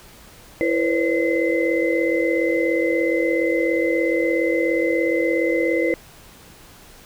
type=tone cluster; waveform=sine; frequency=333.7 / 480 / 517 / 564 / 2049 Hz; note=E4 / B4 / C5 / C#5 / C7; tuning=+21 / -49 / -21 / +30 / -37 cents; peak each=-21 / -24 / -23 / -28 / -25 dBFS; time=0.61-5.94 s; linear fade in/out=0 ms; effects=pink hiss -46 dBFS RMS until 7.05 s